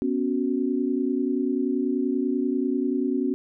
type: chord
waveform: sine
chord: B suspended second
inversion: none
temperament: equal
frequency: 246.9 / 277.2 / 370 Hz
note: B3 / C#4 / F#4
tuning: 0 / 0 / 0 cents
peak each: -26 / -25 / -28 dBFS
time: 0.02-3.34 s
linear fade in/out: 0 ms
effects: none